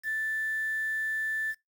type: tone with quantisation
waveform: sine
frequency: 1760 Hz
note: A6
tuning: in tune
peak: -28 dBFS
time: 0.03-1.55 s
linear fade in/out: 50 ms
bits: 8
effects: noise-tail reverb RT60 0.2 s tail -24 dB re dry